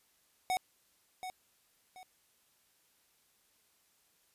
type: tone with echo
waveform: square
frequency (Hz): 742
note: F#5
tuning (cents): +5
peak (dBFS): -30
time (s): 0.5-0.57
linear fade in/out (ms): 0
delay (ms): 730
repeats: 2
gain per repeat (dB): -10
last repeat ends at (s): 2.03
effects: white hiss -71 dBFS RMS until 4.34 s + resampled to 32000 Hz